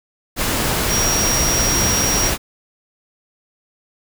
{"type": "tone in noise", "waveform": "sine", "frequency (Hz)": 5660, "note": "F8", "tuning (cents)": 22, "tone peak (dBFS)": -18, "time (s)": [0.88, 2.32], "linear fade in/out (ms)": 50, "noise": "pink", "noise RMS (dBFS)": -19, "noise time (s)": [0.36, 2.38], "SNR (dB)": -2, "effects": []}